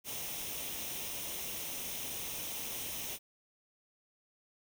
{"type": "noise with comb filter", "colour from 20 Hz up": "white", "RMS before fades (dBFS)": -40, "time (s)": [0.04, 3.19], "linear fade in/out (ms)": 50, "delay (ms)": 0.33, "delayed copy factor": 0.55, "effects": []}